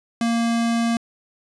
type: tone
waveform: square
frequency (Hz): 232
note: A#3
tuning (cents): -8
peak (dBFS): -19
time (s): 0.21-0.97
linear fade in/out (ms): 2
effects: resampled to 22050 Hz